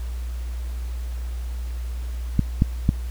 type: clicks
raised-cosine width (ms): 5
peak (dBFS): -4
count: 3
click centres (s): 2.393 / 2.621 / 2.891
effects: added 60 Hz sine -26 dBFS peak until 3.1 s + pink hiss -47 dBFS RMS until 3.1 s